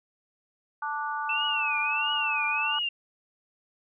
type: harmonic tone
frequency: 293.7 Hz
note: D4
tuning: in tune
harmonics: 3 / 4 / 5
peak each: -32 / -33 / -34 dBFS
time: 0.82-2.79 s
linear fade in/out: 5 ms
type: tone with vibrato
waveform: sine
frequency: 2638 Hz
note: E7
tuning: 1 cent sharp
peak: -26 dBFS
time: 1.29-2.89 s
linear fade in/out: 5 ms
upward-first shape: triangle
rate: 1.5 Hz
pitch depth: 180 cents each way
effects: none